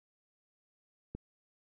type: click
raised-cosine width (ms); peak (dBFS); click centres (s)
3; -27; 1.15
effects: none